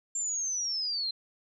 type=linear sweep; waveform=sine; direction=down; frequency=7370 to 4074 Hz; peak=-29 dBFS; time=0.15-1.11 s; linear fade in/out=5 ms; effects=none